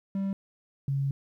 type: tone pair in turn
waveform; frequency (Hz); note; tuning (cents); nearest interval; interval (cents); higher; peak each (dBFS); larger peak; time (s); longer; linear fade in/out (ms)
triangle / sine; 195.2 / 138.03; G3 / C#3; -7 / -7; tritone; 600; first; -25; neither; 0.15-0.33 / 0.88-1.11; second; 2
effects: 11-bit